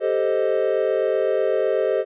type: chord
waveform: triangle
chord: A half-diminished seventh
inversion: third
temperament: equal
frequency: 392 / 440 / 523.3 / 622.3 Hz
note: G4 / A4 / C5 / Eb5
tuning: 0 / 0 / 0 / 0 cents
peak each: -22 / -22 / -21 / -22 dBFS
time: 0-2.05 s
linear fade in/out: 50 ms
effects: resampled to 8000 Hz